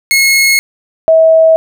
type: tone pair in turn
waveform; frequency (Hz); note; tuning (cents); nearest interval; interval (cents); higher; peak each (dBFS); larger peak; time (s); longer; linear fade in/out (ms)
sawtooth / sine; 2172 / 645.7; C#7 / E5; -36 / -36; octave + major sixth; 2100; first; -3; neither; 0.11-0.59 / 1.08-1.56; neither; 0
effects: none